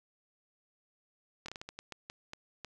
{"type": "slowing click train", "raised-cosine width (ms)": 0.2, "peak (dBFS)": -25, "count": 11, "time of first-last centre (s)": [1.46, 2.647], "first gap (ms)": 24, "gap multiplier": 1.33, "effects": []}